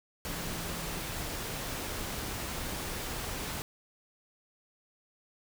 sine tone in noise, 168 Hz, E3, 33 cents sharp, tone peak -44 dBFS, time 0.28-1 s, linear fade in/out 0 ms, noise pink, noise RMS -37 dBFS, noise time 0.25-3.62 s, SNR -10 dB, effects none

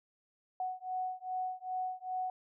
sine beating tone pair, 740 / 742.5 Hz, F#5 / F#5, 0 / +6 cents, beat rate 2.5 Hz, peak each -38 / -38 dBFS, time 0.6-2.3 s, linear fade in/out 2 ms, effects none

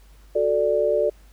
sine chord, D major, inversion first, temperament equal, 370 / 440 / 587.3 Hz, F#4 / A4 / D5, 0 / 0 / 0 cents, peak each -26 / -22 / -20 dBFS, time 0.35-1.1 s, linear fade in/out 10 ms, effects added 50 Hz sine -47 dBFS peak until 1.32 s + pink hiss -58 dBFS RMS until 1.32 s

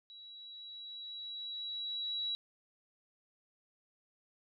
sine tone with level ramp, 3898 Hz, B7, 23 cents flat, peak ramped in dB -50 to -33 dBFS, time 0.1-2.35 s, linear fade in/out 0 ms, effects none

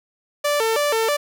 sawtooth tone with vibrato, 512 Hz, C5, 38 cents flat, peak -14 dBFS, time 0.44-1.17 s, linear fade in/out 10 ms, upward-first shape square, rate 3.1 Hz, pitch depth 230 cents each way, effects none

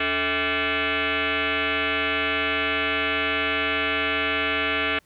sine tone with frequency modulation, 440 Hz, A4, in tune, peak -21 dBFS, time 0-4.99 s, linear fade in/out 5 ms, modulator 363 Hz, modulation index 7.4, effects pink hiss -62 dBFS RMS until 5.05 s

